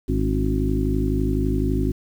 harmonic tone with a mistuned harmonic, 51.91 Hz, G#1, in tune, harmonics 1 / 2 / 3 / 4 / 5 / 6 / 7, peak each -23 / -26 / -29 / -30 / -25 / -31 / -28 dBFS, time 0.08-1.92 s, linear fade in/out 10 ms, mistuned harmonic 5, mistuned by +52 cents, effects 8-bit

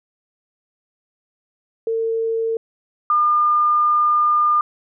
sine tone pair in turn, 452.1 / 1207 Hz, A4 / D6, +47 / +47 cents, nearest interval octave + perfect fourth, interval 1700 cents, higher second, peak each -18 / -13 dBFS, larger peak second, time 1.87-2.57 / 3.1-4.61 s, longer second, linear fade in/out 2 ms, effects none

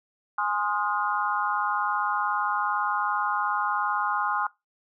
sine chord, F minor seventh, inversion first, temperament equal with one note detuned, 830.6 / 1046.5 / 1244.5 / 1427.1 Hz, Ab5 / C6 / Eb6 / F6, 0 / 0 / 0 / +37 cents, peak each -29 dBFS, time 0.38-4.47 s, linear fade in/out 5 ms, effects noise-tail reverb RT60 0.2 s tail -21 dB re dry

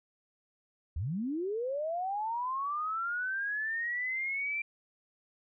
sine linear sweep, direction up, 65.41 to 2364 Hz, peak -31 dBFS, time 0.96-4.62 s, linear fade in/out 5 ms, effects none

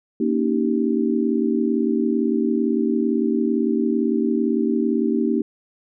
sine chord, Eb dominant seventh, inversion second, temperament just, 233.3 / 280 / 311.1 / 388.9 Hz, Bb3 / Db4 / Eb4 / G4, +2 / +18 / 0 / -14 cents, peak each -21 / -25 / -23 / -24 dBFS, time 0.2-5.42 s, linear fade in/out 5 ms, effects none

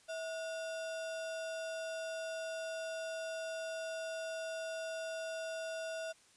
sine tone with sample-and-hold, 649 Hz, E5, 27 cents flat, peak -38 dBFS, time 0.08-6.13 s, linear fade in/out 20 ms, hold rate 2100 Hz, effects white hiss -65 dBFS RMS until 6.36 s + resampled to 22050 Hz

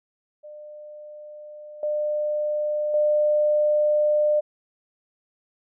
sine tone with level steps, 600 Hz, D5, 37 cents sharp, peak -38 / -22 / -17 dBFS, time 0.43-4.41 s, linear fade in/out 20 ms, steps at 1.83 / 2.94 s, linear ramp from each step 2 ms, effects none

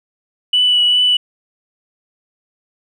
sine tone with vibrato, 2960 Hz, F#7, in tune, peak -9 dBFS, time 0.53-1.17 s, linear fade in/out 5 ms, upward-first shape triangle, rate 2.5 Hz, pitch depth 17 cents each way, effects tanh soft clip ceiling -5 dBFS

